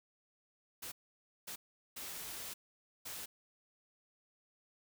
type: noise bursts at uneven times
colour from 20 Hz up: white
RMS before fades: -45 dBFS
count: 4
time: 0.82-0.92 / 1.47-1.56 / 1.96-2.54 / 3.05-3.26 s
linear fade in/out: 10 ms
effects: none